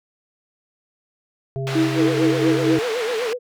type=harmonic tone; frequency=134.2 Hz; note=C3; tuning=44 cents sharp; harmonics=1 / 3 / 5; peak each=-24 / -29 / -34 dBFS; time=1.56-2.79 s; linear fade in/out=0 ms
type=band-pass noise; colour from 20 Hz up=white; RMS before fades=-30 dBFS; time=1.67-3.33 s; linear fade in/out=0 ms; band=400 to 2800 Hz; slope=12 dB/octave
type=tone with tremolo; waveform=sine; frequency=322.5 Hz; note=E4; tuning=38 cents flat; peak=-14 dBFS; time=1.75-2.79 s; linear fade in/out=5 ms; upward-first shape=sine; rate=4.4 Hz; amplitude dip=75%
type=tone with vibrato; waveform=sine; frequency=466.2 Hz; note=A#4; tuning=in tune; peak=-21 dBFS; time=1.95-3.39 s; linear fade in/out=50 ms; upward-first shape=sine; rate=8 Hz; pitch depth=130 cents each way
effects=none